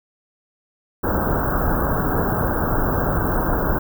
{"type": "band-stop noise", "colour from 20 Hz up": "pink", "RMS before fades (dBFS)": -20, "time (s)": [1.03, 3.79], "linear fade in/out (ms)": 10, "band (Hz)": [1600, 15000], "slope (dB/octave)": 96, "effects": []}